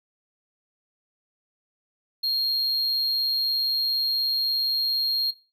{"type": "tone", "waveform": "triangle", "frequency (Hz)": 4239, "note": "C8", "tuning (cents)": 22, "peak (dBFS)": -21, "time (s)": [2.23, 5.31], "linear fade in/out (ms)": 10, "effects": ["noise-tail reverb RT60 0.3 s tail -17 dB re dry"]}